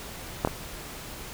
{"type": "clicks", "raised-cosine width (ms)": 1, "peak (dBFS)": [-8, -12], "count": 2, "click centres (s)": [0.449, 0.474], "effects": ["pink hiss -40 dBFS RMS until 1.33 s"]}